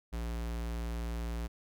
square tone, 57.8 Hz, A#1, 14 cents flat, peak -35 dBFS, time 0.12-1.48 s, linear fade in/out 20 ms, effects none

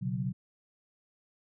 sine chord, B suspended second, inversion none, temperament equal, 123.47 / 138.59 / 185 Hz, B2 / C#3 / F#3, 0 / 0 / 0 cents, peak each -34 / -35 / -34 dBFS, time 0.01-0.33 s, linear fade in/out 20 ms, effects none

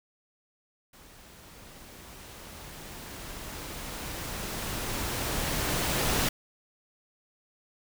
pink noise with level ramp, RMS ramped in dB -53 to -26 dBFS, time 0.93-6.29 s, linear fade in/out 5 ms, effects none

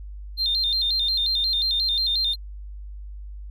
triangle tone with vibrato, 3889 Hz, B7, 27 cents flat, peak -17 dBFS, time 0.37-2.36 s, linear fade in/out 50 ms, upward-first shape square, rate 5.6 Hz, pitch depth 120 cents each way, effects tanh soft clip ceiling -18 dBFS + added 50 Hz sine -34 dBFS peak until 3.5 s

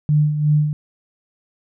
sine tone with tremolo, 150 Hz, D3, 37 cents sharp, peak -11 dBFS, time 0.09-0.73 s, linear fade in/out 0 ms, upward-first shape sine, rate 2.8 Hz, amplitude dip 60%, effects none

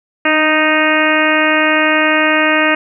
harmonic tone with a mistuned harmonic, 310.5 Hz, D#4, 3 cents flat, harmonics 1 / 2 / 3 / 4 / 5 / 6 / 7 / 8 / 9, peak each -17 / -17 / -22 / -19 / -18 / -17 / -20 / -19 / -22 dBFS, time 0.25-2.75 s, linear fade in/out 5 ms, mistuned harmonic 1, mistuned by -22 cents, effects none

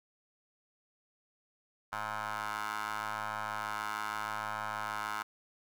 15% pulse ring-modulated tone, 106.4 Hz, G#2, 42 cents sharp, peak -26 dBFS, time 1.92-5.23 s, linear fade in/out 10 ms, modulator 1170 Hz, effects none

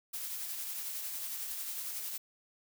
blue noise with tremolo, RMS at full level -38 dBFS, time 0.13-2.18 s, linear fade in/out 10 ms, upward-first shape triangle, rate 11 Hz, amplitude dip 35%, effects none

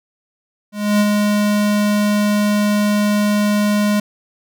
square tone with ADSR envelope, 207.6 Hz, G#3, in tune, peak -11 dBFS, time 0.72-4 s, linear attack 280 ms, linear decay 43 ms, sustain -3 dB, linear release 5 ms, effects none

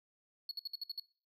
triangle tone bursts, 4362 Hz, C#8, 29 cents flat, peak -36 dBFS, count 7, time 0.49-0.998 s, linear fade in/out 2 ms, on 22 ms, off 59 ms, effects noise-tail reverb RT60 0.4 s tail -21 dB re dry

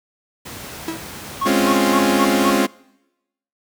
pink noise, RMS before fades -33 dBFS, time 0.45-2.58 s, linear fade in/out 10 ms
45% pulse tone with exponential decay, 325.3 Hz, E4, 23 cents flat, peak -20 dBFS, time 0.88-1.09 s, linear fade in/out 2 ms, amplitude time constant 45 ms
triangle tone bursts, 1096 Hz, C#6, 20 cents flat, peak -16 dBFS, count 5, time 1.41-2.51 s, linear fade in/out 10 ms, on 68 ms, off 190 ms
sawtooth chord, Db major seventh, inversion second, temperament equal, 207.7 / 261.6 / 277.2 / 349.2 Hz, Ab3 / C4 / Db4 / F4, 0 / 0 / 0 / 0 cents, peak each -16 dBFS, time 1.45-2.67 s, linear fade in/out 20 ms
effects noise-tail reverb RT60 0.9 s tail -24 dB re dry + high-pass 80 Hz 12 dB/octave

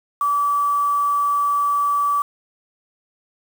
sine tone with quantisation, 1152 Hz, D6, 34 cents flat, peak -16 dBFS, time 0.21-2.22 s, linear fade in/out 2 ms, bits 6, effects none

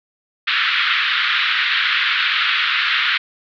pink band-pass noise, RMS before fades -18 dBFS, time 0.47-3.18 s, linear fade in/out 10 ms, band 1300 to 3900 Hz, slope 48 dB/octave, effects none

